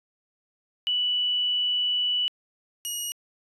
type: tone pair in turn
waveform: sine / 15% pulse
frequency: 2960 / 2889 Hz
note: F#7 / F#7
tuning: 0 / -42 cents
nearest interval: unison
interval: 42 cents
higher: first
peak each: -22 dBFS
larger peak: neither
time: 0.87-2.28 / 2.85-3.12 s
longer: first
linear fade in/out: 0 ms
effects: resampled to 32000 Hz